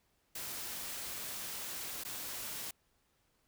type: noise with dropouts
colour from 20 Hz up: white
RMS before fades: -42 dBFS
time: 0.35-2.71 s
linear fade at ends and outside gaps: 5 ms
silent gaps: 2.037-2.049 s
effects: pink hiss -75 dBFS RMS until 3.47 s